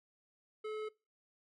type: tone with hard clipping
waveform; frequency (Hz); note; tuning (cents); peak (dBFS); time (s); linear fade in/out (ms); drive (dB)
sine; 430.7; A4; -37; -40; 0.64-0.89; 10; 13
effects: noise-tail reverb RT60 0.3 s tail -23 dB re dry + MP3 48 kbps